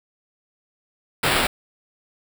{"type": "noise with sample-and-hold", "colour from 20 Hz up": "blue", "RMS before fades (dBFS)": -20, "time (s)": [1.23, 1.47], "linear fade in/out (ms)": 5, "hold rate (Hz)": 6300, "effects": []}